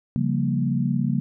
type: chord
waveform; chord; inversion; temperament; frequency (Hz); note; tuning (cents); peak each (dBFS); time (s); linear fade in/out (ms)
sine; G half-diminished seventh; second; equal; 138.59 / 174.61 / 196 / 233.1; Db3 / F3 / G3 / Bb3; 0 / 0 / 0 / 0; -24 / -27 / -27 / -25; 0.16-1.2; 0
effects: none